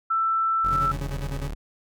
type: tone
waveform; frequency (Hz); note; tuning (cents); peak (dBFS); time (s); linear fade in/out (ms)
sine; 1330; E6; +15; -20; 0.1-0.92; 10
type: linear sweep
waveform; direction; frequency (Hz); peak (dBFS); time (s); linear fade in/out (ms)
35% pulse; down; 44.53 to 36.71; -28; 0.64-1.55; 10
type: tone with tremolo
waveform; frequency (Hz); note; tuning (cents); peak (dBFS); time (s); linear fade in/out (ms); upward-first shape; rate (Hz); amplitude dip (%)
40% pulse; 139.4; C#3; +10; -28; 0.71-1.51; 20; square; 9.9; 70
effects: none